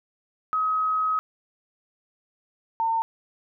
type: tone pair in turn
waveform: sine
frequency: 1270 / 905.6 Hz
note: D#6 / A5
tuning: +35 / +50 cents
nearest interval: tritone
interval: 585 cents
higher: first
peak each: -21 dBFS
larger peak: neither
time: 0.53-1.19 / 2.8-3.02 s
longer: first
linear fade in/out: 0 ms
effects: none